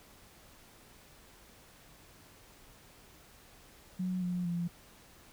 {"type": "tone with pitch steps", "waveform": "sine", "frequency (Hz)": [183.5, 178.5, 172.6], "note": ["F#3", "F3", "F3"], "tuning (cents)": [-14, 38, -20], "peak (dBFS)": -31, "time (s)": [3.99, 4.68], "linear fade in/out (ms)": 10, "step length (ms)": 230, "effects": ["pink hiss -58 dBFS RMS until 5.32 s"]}